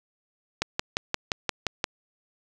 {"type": "click train", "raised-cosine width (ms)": 0.2, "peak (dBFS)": -7, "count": 8, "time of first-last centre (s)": [0.62, 1.842], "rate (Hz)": 5.73, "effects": []}